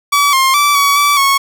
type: tone with pitch steps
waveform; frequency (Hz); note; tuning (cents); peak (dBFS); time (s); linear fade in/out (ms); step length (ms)
sawtooth; 1144 / 1062 / 1160 / 1131 / 1154 / 1102; D6 / C6 / D6 / C#6 / D6 / C#6; -46 / +25 / -22 / +34 / -31 / -11; -5; 0.12-1.38; 10; 210
effects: none